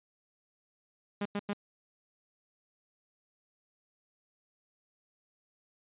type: tone bursts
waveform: sawtooth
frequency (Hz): 203.6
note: G#3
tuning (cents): -34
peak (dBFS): -27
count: 3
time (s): 1.21-1.533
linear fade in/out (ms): 5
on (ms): 45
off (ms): 94
effects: resampled to 8000 Hz